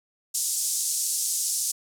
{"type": "band-pass noise", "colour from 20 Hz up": "pink", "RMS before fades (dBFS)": -27, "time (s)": [0.34, 1.72], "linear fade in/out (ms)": 10, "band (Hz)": [6000, 11000], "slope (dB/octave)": 24, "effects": []}